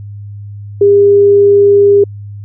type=tone; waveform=sine; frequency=403.3 Hz; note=G4; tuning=49 cents sharp; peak=-3 dBFS; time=0.81-2.04 s; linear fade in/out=5 ms; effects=added 102 Hz sine -24 dBFS peak until 2.44 s